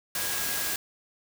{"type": "tone in noise", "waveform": "sine", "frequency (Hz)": 1641, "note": "G#6", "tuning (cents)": -21, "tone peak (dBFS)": -38, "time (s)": [0.15, 0.76], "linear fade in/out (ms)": 2, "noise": "white", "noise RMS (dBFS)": -30, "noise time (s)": [0.15, 0.76], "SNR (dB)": -11, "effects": []}